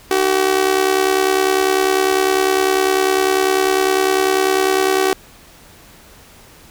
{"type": "tone with amplitude modulation", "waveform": "sawtooth", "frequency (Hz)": 380.1, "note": "F#4", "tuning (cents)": 47, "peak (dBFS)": -6, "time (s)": [0.11, 5.13], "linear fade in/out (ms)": 2, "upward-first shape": "sine", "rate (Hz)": 70, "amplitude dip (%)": 75, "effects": ["pink hiss -44 dBFS RMS until 6.7 s"]}